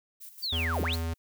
violet noise with tremolo, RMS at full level -45 dBFS, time 0.2-0.89 s, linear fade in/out 20 ms, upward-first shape square, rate 5.6 Hz, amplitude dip 60%
sine linear two-way sweep, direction down then up, 4748 to 121.5 to 4648 Hz, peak -29 dBFS, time 0.42-0.96 s, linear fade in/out 20 ms, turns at 0.82 s
square tone, 82.41 Hz, E2, in tune, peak -30 dBFS, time 0.52-1.14 s, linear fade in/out 10 ms
blue noise with exponential decay, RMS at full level -38 dBFS, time 0.93-1.18 s, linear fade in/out 0 ms, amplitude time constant 53 ms
effects none

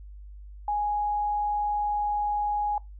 sine tone, 830.6 Hz, G#5, in tune, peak -24 dBFS, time 0.68-2.78 s, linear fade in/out 2 ms, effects noise-tail reverb RT60 0.2 s tail -22 dB re dry + added 50 Hz sine -41 dBFS peak until 2.99 s

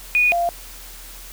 sine tone pair in turn, 2463 / 691.2 Hz, D#7 / F5, -18 / -18 cents, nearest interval octave + minor seventh, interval 2200 cents, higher first, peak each -13 / -17 dBFS, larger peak first, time 0.15-0.32 / 0.32-0.49 s, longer neither, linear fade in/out 0 ms, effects added 40 Hz sine -40 dBFS peak until 1.32 s + white hiss -40 dBFS RMS until 1.32 s

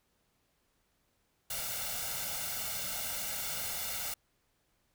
white noise with comb filter, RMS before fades -37 dBFS, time 1.5-4.14 s, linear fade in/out 5 ms, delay 1.4 ms, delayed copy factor +0.75, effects pink hiss -75 dBFS RMS until 4.94 s

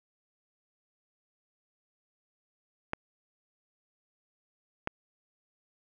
clicks, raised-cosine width 0.5 ms, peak -15 dBFS, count 2, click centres 2.934 / 4.874 s, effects none

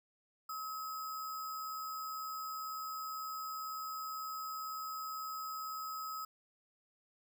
sine tone with sample-and-hold, 1281 Hz, E6, 50 cents flat, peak -39 dBFS, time 0.49-6.25 s, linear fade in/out 5 ms, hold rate 6300 Hz, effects none

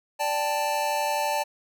square chord, D suspended fourth, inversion none, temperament equal with one note detuned, 587.3 / 788.1 / 880 Hz, D5 / G5 / A5, 0 / +9 / 0 cents, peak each -30 / -32 / -27 dBFS, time 0.19-1.44 s, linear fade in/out 20 ms, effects none

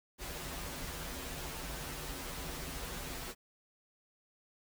pink noise with comb filter, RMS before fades -42 dBFS, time 0.18-3.35 s, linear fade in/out 50 ms, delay 9.5 ms, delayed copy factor -1, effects none

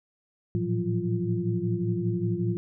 sine tone cluster, 110.2 / 115.4 / 170.7 / 182.5 / 347.3 Hz, A2 / A#2 / F3 / F#3 / F4, +3 / -17 / -39 / -24 / -10 cents, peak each -31 dBFS, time 0.55-2.57 s, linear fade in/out 0 ms, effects none

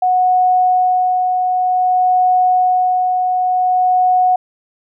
sine tone with tremolo, 734 Hz, F#5, 14 cents flat, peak -9 dBFS, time 0.02-4.36 s, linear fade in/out 5 ms, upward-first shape sine, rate 0.54 Hz, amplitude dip 35%, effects none

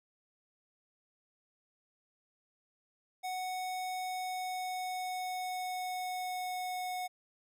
square tone with pitch glide, 740 to 731.9 Hz, F#5 to F#5, 0 to -19 cents, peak -36 dBFS, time 3.23-7.08 s, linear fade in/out 20 ms, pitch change -19 cents, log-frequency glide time 3.96-6.97 s, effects none

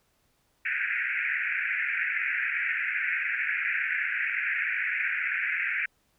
pink band-pass noise, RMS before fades -29 dBFS, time 0.65-5.86 s, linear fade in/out 5 ms, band 1500 to 2500 Hz, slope 96 dB/octave, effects pink hiss -70 dBFS RMS until 6.18 s

